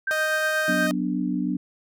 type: tone with tremolo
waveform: sine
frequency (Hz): 1568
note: G6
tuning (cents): 0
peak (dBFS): -21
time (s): 0.07-0.87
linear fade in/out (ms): 5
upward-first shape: triangle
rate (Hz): 8.3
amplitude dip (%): 45
type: tone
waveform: sawtooth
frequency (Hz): 621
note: D#5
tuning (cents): -3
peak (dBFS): -21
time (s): 0.11-0.91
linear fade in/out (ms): 0
type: chord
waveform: sine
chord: B minor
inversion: second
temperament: equal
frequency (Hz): 185 / 246.9 / 293.7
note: F#3 / B3 / D4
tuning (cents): 0 / 0 / 0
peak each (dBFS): -27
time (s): 0.68-1.57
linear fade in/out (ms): 5
effects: none